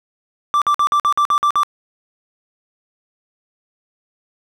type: tone bursts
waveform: triangle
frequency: 1173 Hz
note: D6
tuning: 2 cents flat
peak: -10 dBFS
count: 9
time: 0.54-1.633 s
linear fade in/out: 0 ms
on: 77 ms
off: 50 ms
effects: none